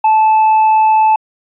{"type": "tone", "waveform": "triangle", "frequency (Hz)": 872, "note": "A5", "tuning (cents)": -16, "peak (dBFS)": -5, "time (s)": [0.04, 1.16], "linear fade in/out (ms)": 5, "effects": ["resampled to 8000 Hz"]}